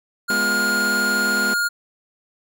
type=tone; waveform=square; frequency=1420 Hz; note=F6; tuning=28 cents sharp; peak=-19 dBFS; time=0.28-1.69 s; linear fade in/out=20 ms
type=chord; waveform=sawtooth; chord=F diminished; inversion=first; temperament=equal; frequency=207.7 / 246.9 / 349.2 Hz; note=Ab3 / Cb4 / F4; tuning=0 / 0 / 0 cents; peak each=-23 / -25 / -29 dBFS; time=0.3-1.54 s; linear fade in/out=2 ms
effects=none